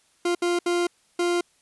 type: tone bursts at uneven times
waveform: 40% pulse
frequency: 349.2 Hz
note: F4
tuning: in tune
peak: -20 dBFS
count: 4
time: 0.25-0.35 / 0.42-0.59 / 0.66-0.87 / 1.19-1.41 s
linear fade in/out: 5 ms
effects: white hiss -63 dBFS RMS until 1.61 s + resampled to 24000 Hz